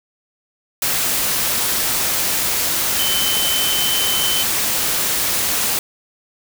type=tone in noise; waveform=sine; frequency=3063 Hz; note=G7; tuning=41 cents flat; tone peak=-20 dBFS; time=2.99-4.43 s; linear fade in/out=2 ms; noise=white; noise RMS=-19 dBFS; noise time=0.82-5.79 s; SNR=-4 dB; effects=none